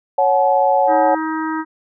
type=chord; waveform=sine; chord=F# minor; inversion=second; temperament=equal with one note detuned; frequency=554.4 / 740 / 857.9 Hz; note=C#5 / F#5 / A5; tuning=0 / 0 / -44 cents; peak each=-16 dBFS; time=0.18-1.15 s; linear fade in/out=5 ms
type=harmonic tone; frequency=316.5 Hz; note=D#4; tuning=30 cents sharp; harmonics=1 / 3 / 4 / 5 / 6; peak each=-21 / -25 / -28 / -30 / -34 dBFS; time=0.87-1.65 s; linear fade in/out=50 ms
effects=none